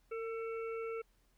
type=harmonic tone with a mistuned harmonic; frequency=446.7 Hz; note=A4; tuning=26 cents sharp; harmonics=1 / 3 / 5 / 6; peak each=-38 / -47 / -52 / -56 dBFS; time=0.11-1.02 s; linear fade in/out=10 ms; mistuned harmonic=1; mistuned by=+28 cents; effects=added 42 Hz sine -70 dBFS peak until 1.37 s + pink hiss -75 dBFS RMS until 1.37 s